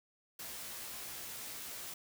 white noise with comb filter, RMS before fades -45 dBFS, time 0.39-1.94 s, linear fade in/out 5 ms, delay 17 ms, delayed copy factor +0.65, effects none

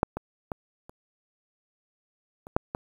clicks, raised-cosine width 1 ms, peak -6 / -17 / -17 / -30 / -28 / -6 / -16 dBFS, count 7, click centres 0.031 / 0.17 / 0.518 / 0.895 / 2.469 / 2.565 / 2.749 s, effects 8-bit

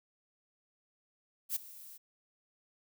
violet noise with ADSR envelope, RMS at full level -31 dBFS, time 1.49-1.98 s, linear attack 68 ms, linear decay 12 ms, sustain -20 dB, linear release 18 ms, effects none

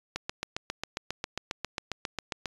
click train, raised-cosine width 0.2 ms, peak -14 dBFS, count 18, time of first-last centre 0.16-2.457 s, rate 7.4 Hz, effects resampled to 24000 Hz

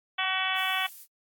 harmonic tone, 377.3 Hz, F#4, 34 cents sharp, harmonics 2 / 3 / 4 / 5 / 6 / 7 / 8 / 9, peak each -34 / -34 / -34 / -34 / -34 / -34 / -34 / -34 dBFS, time 0.18-0.87 s, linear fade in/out 10 ms
violet noise, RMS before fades -45 dBFS, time 0.54-1.07 s, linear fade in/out 50 ms
effects AAC 64 kbps

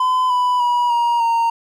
triangle tone with pitch steps, 1016 / 992.2 / 969 / 946.3 / 924.2 Hz, B5 / B5 / B5 / A#5 / A#5, +49 / +8 / -33 / +26 / -15 cents, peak -12 dBFS, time 0-1.5 s, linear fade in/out 5 ms, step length 300 ms, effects none

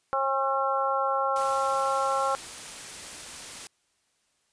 harmonic tone, 270.3 Hz, C#4, 44 cents flat, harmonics 2 / 3 / 4 / 5, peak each -29 / -29 / -29 / -29 dBFS, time 0.13-2.35 s, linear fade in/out 0 ms
white noise, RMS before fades -40 dBFS, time 1.36-3.67 s, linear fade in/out 0 ms
effects white hiss -71 dBFS RMS until 4.52 s + resampled to 22050 Hz

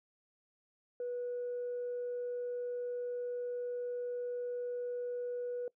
sine tone, 488.5 Hz, B4, 19 cents flat, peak -34 dBFS, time 1-5.68 s, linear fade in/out 2 ms, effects noise-tail reverb RT60 0.1 s tail -22 dB re dry + tanh soft clip ceiling -32 dBFS

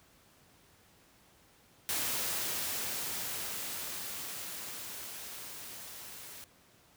white noise with level ramp, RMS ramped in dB -33 to -48 dBFS, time 1.89-6.44 s, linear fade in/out 0 ms, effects pink hiss -63 dBFS RMS until 6.96 s + high-pass 60 Hz 12 dB/octave

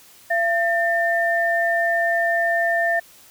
sine tone pair together, 679.5 / 1798 Hz, F5 / A6, -48 / +37 cents, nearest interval octave + perfect fourth, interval 1685 cents, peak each -20 dBFS, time 0.3-3 s, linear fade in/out 10 ms, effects white hiss -49 dBFS RMS until 3.3 s

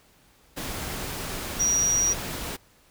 sine tone in noise, 5760 Hz, F#8, 47 cents flat, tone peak -20 dBFS, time 1.59-2.14 s, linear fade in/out 20 ms, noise pink, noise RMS -33 dBFS, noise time 0.56-2.57 s, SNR +10 dB, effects pink hiss -59 dBFS RMS until 2.9 s

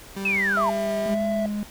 30% pulse tone with pitch glide, 195.8 to 199.91 Hz, G3 to G3, -2 to +34 cents, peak -26 dBFS, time 0.16-1.15 s, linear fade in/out 10 ms, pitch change +36 cents, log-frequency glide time 0.46-0.56 s
sine linear sweep, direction down, 2645 to 850 Hz, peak -20 dBFS, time 0.25-0.7 s, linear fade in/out 5 ms
triangle tone with vibrato, 659.3 Hz, E5, in tune, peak -22 dBFS, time 0.57-1.46 s, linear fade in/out 2 ms, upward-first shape triangle, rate 1.8 Hz, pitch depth 25 cents each way
triangle tone, 207.7 Hz, G#3, in tune, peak -23 dBFS, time 1.06-1.63 s, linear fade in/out 0 ms
effects pink hiss -44 dBFS RMS until 1.7 s

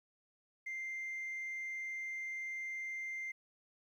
sine tone, 2093 Hz, C7, in tune, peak -37 dBFS, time 0.66-3.32 s, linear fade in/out 10 ms, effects tanh soft clip ceiling -37 dBFS + 12-bit

